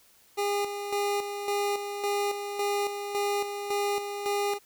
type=tone with tremolo; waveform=25% pulse; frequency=406.6 Hz; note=G#4; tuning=37 cents flat; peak=-22 dBFS; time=0.37-4.59 s; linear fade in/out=20 ms; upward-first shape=square; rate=1.8 Hz; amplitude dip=55%; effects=white hiss -60 dBFS RMS until 4.65 s